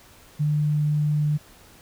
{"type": "tone", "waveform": "sine", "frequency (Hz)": 149.6, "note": "D3", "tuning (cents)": 32, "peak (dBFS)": -19, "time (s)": [0.39, 1.38], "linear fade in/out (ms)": 20, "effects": ["pink hiss -51 dBFS RMS until 1.81 s"]}